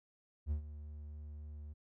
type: tone with ADSR envelope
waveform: triangle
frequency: 74.7 Hz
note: D2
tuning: 30 cents sharp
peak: -29 dBFS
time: 0.46-1.74 s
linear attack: 53 ms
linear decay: 99 ms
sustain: -14 dB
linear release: 19 ms
effects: none

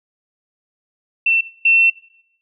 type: tone pair in turn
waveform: sine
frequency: 2689 / 2699 Hz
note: E7 / E7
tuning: +34 / +40 cents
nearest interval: unison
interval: 6 cents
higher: second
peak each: -12 / -10 dBFS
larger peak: second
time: 1.26-1.41 / 1.65-1.9 s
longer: second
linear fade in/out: 5 ms
effects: noise-tail reverb RT60 0.7 s tail -19 dB re dry

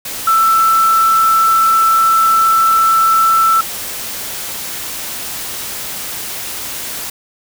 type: tone in noise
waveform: sine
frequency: 1329 Hz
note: E6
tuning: 14 cents sharp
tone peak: -8 dBFS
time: 0.27-3.61 s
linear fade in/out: 5 ms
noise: white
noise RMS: -24 dBFS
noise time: 0.05-7.1 s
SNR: +13 dB
effects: none

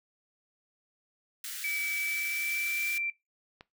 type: high-pass noise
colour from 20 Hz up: white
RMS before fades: -39 dBFS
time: 1.44-2.98 s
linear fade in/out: 2 ms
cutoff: 1400 Hz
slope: 48 dB/octave
type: tone with pitch glide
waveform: sine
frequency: 2296 to 2352 Hz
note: D7 to D7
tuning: -40 to +2 cents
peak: -30 dBFS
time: 1.64-3.1 s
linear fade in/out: 2 ms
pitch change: +42 cents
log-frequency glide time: 1.93-2.91 s
type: click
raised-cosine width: 0.3 ms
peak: -30 dBFS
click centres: 3.609 s
effects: noise-tail reverb RT60 0.2 s tail -20 dB re dry

